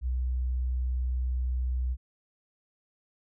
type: tone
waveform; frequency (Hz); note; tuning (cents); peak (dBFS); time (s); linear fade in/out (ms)
sine; 62.7; B1; +27; -26; 0.01-1.97; 50
effects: none